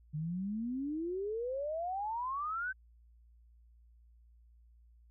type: exponential sweep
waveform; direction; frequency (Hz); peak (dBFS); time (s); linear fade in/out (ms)
sine; up; 146.7 to 1561; -34; 0.13-2.73; 20
effects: added 58 Hz sine -59 dBFS peak until 5.1 s